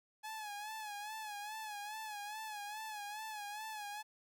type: tone with vibrato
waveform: sawtooth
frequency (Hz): 847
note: G#5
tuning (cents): +34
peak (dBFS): -39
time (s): 0.23-4.03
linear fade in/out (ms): 20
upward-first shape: sine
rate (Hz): 2.4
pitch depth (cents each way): 67
effects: none